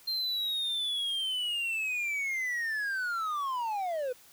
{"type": "linear sweep", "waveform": "triangle", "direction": "down", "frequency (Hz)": [4186, 483.7], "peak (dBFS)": -28, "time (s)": [0.07, 4.13], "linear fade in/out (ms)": 10, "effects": ["white hiss -57 dBFS RMS until 4.32 s"]}